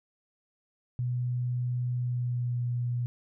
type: tone with pitch glide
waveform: sine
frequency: 123.47 to 121.56 Hz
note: B2 to B2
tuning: 0 to -27 cents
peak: -27 dBFS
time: 0.99-3.06 s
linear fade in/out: 0 ms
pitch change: -27 cents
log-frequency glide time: 1.96-2.62 s
effects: none